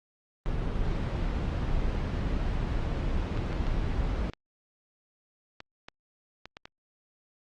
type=noise; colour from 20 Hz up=brown; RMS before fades=-29 dBFS; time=0.46-4.3 s; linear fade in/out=0 ms
type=clicks; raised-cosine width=0.2 ms; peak=-23 dBFS; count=9; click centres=3.374 / 3.529 / 3.668 / 4.335 / 5.604 / 5.885 / 6.456 / 6.569 / 6.655 s
effects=low-pass 4000 Hz 12 dB/octave + Opus 32 kbps